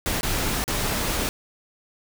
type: noise with dropouts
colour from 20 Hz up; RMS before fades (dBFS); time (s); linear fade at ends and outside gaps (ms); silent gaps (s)
pink; -25; 0.06-1.29; 0; 0.21-0.231 / 0.64-0.679
effects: none

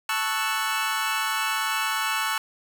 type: chord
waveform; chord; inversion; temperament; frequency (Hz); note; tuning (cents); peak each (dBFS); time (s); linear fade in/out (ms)
25% pulse; F# minor seventh; first; equal; 880 / 1108.7 / 1318.5 / 1480; A5 / C#6 / E6 / F#6; 0 / 0 / 0 / 0; -26; 0.09-2.38; 2
effects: none

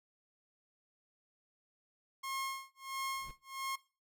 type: tone with tremolo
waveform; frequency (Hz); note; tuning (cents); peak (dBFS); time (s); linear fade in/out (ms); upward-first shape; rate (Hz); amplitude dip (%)
sawtooth; 1076; C6; +48; -32; 2.23-3.76; 10; sine; 1.5; 100
type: noise with exponential growth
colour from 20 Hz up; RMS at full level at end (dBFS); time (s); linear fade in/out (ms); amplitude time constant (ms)
brown; -47; 3.1-3.31; 1; 45
effects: noise-tail reverb RT60 0.3 s tail -17 dB re dry

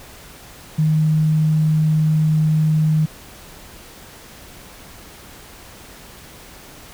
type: tone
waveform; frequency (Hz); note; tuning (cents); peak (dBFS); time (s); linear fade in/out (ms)
sine; 155.56; D#3; 0; -13; 0.78-3.06; 10
effects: pink hiss -41 dBFS RMS until 6.93 s

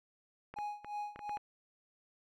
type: clicks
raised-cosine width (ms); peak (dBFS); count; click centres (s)
0.5; -31; 7; 0.54 / 0.587 / 0.846 / 1.16 / 1.192 / 1.294 / 1.371
type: tone with tremolo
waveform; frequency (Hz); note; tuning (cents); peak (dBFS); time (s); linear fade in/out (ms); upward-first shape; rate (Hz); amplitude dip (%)
triangle; 830.6; G#5; 0; -34; 0.56-1.38; 10; sine; 2.9; 90
effects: none

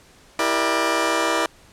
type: chord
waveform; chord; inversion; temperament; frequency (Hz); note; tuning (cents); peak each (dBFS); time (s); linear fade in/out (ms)
15% pulse; E half-diminished seventh; none; just; 329.6 / 395.6 / 474.7 / 593.3; E4 / G4 / Bb4 / D5; 0 / +16 / +31 / +18; -17 / -22 / -19 / -18; 0.39-1.46; 2
effects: pink hiss -51 dBFS RMS until 1.72 s + low-pass 10000 Hz 12 dB/octave

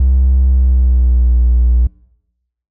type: tone with pitch glide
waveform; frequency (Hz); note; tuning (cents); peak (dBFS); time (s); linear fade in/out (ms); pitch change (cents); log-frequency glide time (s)
triangle; 65.1 to 60.04; C2 to B1; -8 to -48; -4; 0-1.87; 5; -140; 0.47-1.36
effects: noise-tail reverb RT60 0.9 s tail -26 dB re dry + tanh soft clip ceiling -3 dBFS

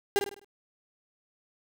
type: tone with echo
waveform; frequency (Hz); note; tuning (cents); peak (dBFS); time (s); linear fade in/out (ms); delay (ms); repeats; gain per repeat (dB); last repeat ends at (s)
35% pulse; 402.6; G4; +46; -19; 0.16-0.19; 0; 51; 5; -7; 0.445
effects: none

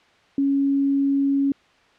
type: tone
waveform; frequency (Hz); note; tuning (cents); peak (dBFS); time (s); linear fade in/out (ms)
sine; 277.2; C#4; 0; -17; 0.38-1.52; 2
effects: white hiss -56 dBFS RMS until 1.98 s + low-pass 3000 Hz 12 dB/octave

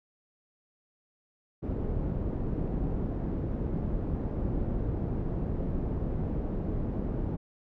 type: low-pass noise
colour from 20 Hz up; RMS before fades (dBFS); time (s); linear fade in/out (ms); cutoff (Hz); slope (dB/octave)
pink; -31; 1.62-7.37; 20; 380; 12
effects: none

